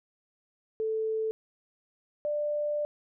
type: tone pair in turn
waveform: sine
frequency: 440 / 592.5 Hz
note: A4 / D5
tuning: 0 / +15 cents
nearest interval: perfect fourth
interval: 515 cents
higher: second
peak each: -27 dBFS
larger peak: neither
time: 0.8-1.31 / 2.25-2.85 s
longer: second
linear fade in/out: 0 ms
effects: none